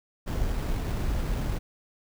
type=noise with sample-and-hold; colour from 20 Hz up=brown; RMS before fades=-28 dBFS; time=0.26-1.59 s; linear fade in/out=20 ms; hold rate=6300 Hz; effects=none